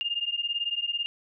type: beating tone pair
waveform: sine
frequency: 2811 / 2829 Hz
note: F7 / F7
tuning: +11 / +22 cents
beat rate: 18 Hz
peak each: -30 dBFS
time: 0.01-1.06 s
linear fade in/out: 0 ms
effects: none

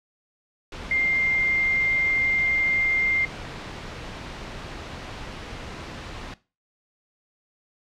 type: tone in noise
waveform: sine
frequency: 2104 Hz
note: C7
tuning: 9 cents sharp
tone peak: -20 dBFS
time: 0.91-3.25 s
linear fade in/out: 2 ms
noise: pink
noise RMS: -36 dBFS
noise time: 0.72-6.34 s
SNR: +13 dB
effects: noise-tail reverb RT60 0.3 s tail -18 dB re dry + low-pass 4000 Hz 12 dB/octave

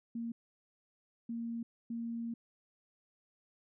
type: tone bursts at uneven times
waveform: sine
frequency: 232.1 Hz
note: A#3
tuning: 7 cents flat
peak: -36 dBFS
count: 3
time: 0.15-0.32 / 1.29-1.63 / 1.9-2.34 s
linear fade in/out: 5 ms
effects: none

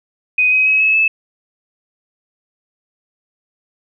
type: tone with pitch steps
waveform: sine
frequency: 2500 / 2528 / 2555 / 2584 / 2612 Hz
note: D#7 / D#7 / D#7 / E7 / E7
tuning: +8 / +27 / +45 / -35 / -17 cents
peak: -10 dBFS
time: 0.38-1.08 s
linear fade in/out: 5 ms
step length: 140 ms
effects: none

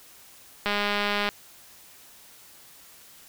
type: click train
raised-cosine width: 0.3 ms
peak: -10 dBFS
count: 130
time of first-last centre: 0.66-1.289 s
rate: 205 Hz
effects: white hiss -51 dBFS RMS until 3.28 s

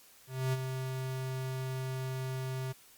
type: tone with ADSR envelope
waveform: square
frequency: 130.6 Hz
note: C3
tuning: 3 cents flat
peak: -28 dBFS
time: 0.27-2.73 s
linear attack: 260 ms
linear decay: 30 ms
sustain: -7 dB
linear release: 16 ms
effects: white hiss -59 dBFS RMS until 2.97 s + Opus 48 kbps

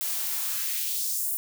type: noise with high-pass filter sweep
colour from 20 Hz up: blue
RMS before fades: -29 dBFS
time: 0.01-1.37 s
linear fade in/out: 0 ms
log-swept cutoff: 280 to 11000 Hz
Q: 1.4
effects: none

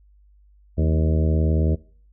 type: harmonic tone with a mistuned harmonic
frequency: 79 Hz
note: D#2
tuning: 27 cents sharp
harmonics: 1 / 2 / 3 / 4 / 5 / 6 / 7 / 8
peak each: -18 / -24 / -28 / -30 / -32 / -34 / -35 / -36 dBFS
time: 0.77-1.76 s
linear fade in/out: 20 ms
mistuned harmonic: 3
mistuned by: -59 cents
effects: noise-tail reverb RT60 0.5 s tail -22 dB re dry + added 50 Hz sine -51 dBFS peak until 2.12 s

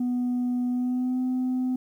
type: tone with pitch glide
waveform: sine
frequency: 246.9 to 254.6 Hz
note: B3 to C4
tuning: 0 to -47 cents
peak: -21 dBFS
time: 0-1.76 s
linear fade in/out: 5 ms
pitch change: +53 cents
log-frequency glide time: 0.69-1.19 s
effects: tanh soft clip ceiling -22 dBFS + 10-bit

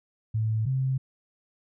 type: tone pair in turn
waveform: sine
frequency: 110 / 132.03 Hz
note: A2 / C3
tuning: 0 / +16 cents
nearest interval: minor third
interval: 316 cents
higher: second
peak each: -23 dBFS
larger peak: neither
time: 0.34-0.66 / 0.66-0.98 s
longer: neither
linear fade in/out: 10 ms
effects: none

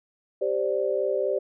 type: chord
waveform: sine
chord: G suspended fourth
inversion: none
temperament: equal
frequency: 392 / 523.3 / 587.3 Hz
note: G4 / C5 / D5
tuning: 0 / 0 / 0 cents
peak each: -27 dBFS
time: 0.41-1.39 s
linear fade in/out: 10 ms
effects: none

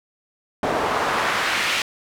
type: noise with band-pass filter sweep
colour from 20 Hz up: pink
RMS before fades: -22 dBFS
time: 0.63-1.82 s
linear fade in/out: 2 ms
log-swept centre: 600 to 2700 Hz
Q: 1.1
effects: none

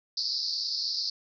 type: band-pass noise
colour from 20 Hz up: pink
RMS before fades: -31 dBFS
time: 0.17-1.1 s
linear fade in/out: 5 ms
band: 4300 to 5200 Hz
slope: 96 dB/octave
effects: none

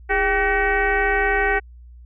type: tone with frequency modulation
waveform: sine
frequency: 1149 Hz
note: D6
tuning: 38 cents flat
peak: -16 dBFS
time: 0.09-1.6 s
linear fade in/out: 20 ms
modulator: 371 Hz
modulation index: 2.7
effects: added 60 Hz sine -40 dBFS peak until 2.05 s

